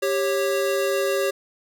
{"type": "tone pair together", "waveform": "square", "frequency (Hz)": [393.9, 550], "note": ["G4", "C#5"], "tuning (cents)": [8, -14], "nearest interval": "tritone", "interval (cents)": 578, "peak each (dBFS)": -24, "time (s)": [0.02, 1.31], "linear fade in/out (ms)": 10, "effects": []}